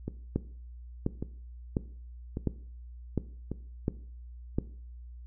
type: two click trains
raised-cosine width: 3 ms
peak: -20 / -14 dBFS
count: 4 / 7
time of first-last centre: 0.08-3.516 / 0.36-4.585 s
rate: 0.873 / 1.42 Hz
effects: noise-tail reverb RT60 0.5 s tail -17 dB re dry + added 60 Hz sine -43 dBFS peak until 5.26 s